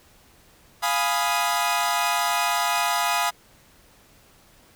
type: chord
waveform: sawtooth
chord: F half-diminished seventh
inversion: none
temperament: equal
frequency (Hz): 698.5 / 830.6 / 987.8 / 1244.5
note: F5 / Ab5 / Cb6 / Eb6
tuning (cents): 0 / 0 / 0 / 0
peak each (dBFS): -23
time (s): 0.82-3.31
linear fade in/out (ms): 20
effects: pink hiss -55 dBFS RMS until 4.75 s